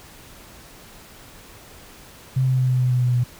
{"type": "tone with pitch steps", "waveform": "sine", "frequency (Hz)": [130.81, 129.61, 128.41, 127.23, 126.06, 124.9, 123.75, 122.62], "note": ["C3", "C3", "C3", "C3", "B2", "B2", "B2", "B2"], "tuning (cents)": [0, -16, -32, -48, 36, 20, 4, -12], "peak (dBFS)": -16, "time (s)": [2.36, 3.24], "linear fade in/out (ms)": 10, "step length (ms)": 110, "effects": ["pink hiss -45 dBFS RMS until 3.39 s"]}